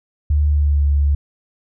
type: tone with pitch glide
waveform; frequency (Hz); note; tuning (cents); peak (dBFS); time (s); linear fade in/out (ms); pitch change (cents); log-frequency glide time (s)
sine; 73.9 to 71.63; D2 to D2; +11 to -43; -12; 0.3-1.15; 5; -54; 0.49-0.85
effects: none

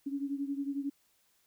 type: beating tone pair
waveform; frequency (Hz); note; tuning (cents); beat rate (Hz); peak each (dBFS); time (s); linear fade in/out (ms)
sine; 277.2 / 288.2; C#4 / D4; 0 / -33; 11; -34 / -38; 0.06-0.9; 10
effects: white hiss -71 dBFS RMS until 1.46 s

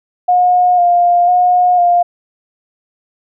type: tone with vibrato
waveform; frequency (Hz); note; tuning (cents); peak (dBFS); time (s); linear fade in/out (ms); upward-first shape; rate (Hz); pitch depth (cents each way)
sine; 711; F5; +31; -7; 0.28-2.03; 10; square; 1; 22
effects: none

